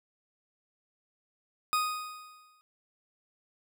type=tone with exponential decay; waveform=40% pulse; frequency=1244.5 Hz; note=D#6; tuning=in tune; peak=-23 dBFS; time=1.73-2.61 s; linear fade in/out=0 ms; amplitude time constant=190 ms; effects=none